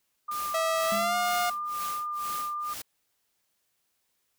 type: tone with vibrato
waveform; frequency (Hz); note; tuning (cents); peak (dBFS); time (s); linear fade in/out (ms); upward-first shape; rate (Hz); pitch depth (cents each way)
sine; 1201; D6; +38; -30; 0.28-2.74; 10; sine; 3; 8
type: noise with tremolo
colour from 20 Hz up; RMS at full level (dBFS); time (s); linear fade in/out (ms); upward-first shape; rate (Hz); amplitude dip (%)
white; -38; 0.31-2.82; 5; sine; 2.1; 100
type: tone with pitch glide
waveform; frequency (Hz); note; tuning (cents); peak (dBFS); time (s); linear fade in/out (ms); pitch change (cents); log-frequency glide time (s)
sawtooth; 649 to 711.8; E5 to F5; -27 to +33; -22; 0.54-1.5; 5; +160; 0.87-1.16
type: tone with exponential decay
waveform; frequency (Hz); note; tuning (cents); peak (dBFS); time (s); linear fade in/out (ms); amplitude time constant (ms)
triangle; 205.6; G#3; -17; -30; 0.92-1.71; 0; 170
effects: white hiss -75 dBFS RMS until 4.38 s